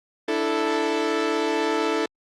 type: chord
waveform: sawtooth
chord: D suspended second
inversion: none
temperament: equal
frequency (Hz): 293.7 / 329.6 / 440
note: D4 / E4 / A4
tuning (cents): 0 / 0 / 0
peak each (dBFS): -25 / -22 / -20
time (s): 0.28-2.06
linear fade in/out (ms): 5
effects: low-pass 5000 Hz 12 dB/octave + Opus 32 kbps